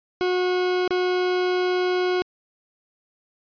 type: tone with dropouts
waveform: 40% pulse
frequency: 363.7 Hz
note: F#4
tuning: 30 cents flat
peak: -19 dBFS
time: 0.21-2.22 s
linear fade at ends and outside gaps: 0 ms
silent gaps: 0.877-0.907 s
effects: resampled to 11025 Hz